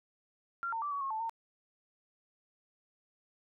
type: tone with pitch steps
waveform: sine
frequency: 1380 / 907 / 1166 / 1129 / 1085 / 877 / 911 Hz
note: F6 / A#5 / D6 / C#6 / C#6 / A5 / A#5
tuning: -21 / -48 / -13 / +31 / -37 / -6 / -40 cents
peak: -33 dBFS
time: 0.63-1.295 s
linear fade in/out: 0 ms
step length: 95 ms
effects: none